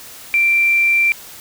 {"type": "tone", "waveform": "sine", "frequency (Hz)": 2355, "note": "D7", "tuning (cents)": 4, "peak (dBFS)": -11, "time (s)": [0.34, 1.12], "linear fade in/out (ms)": 0, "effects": ["white hiss -37 dBFS RMS until 1.4 s"]}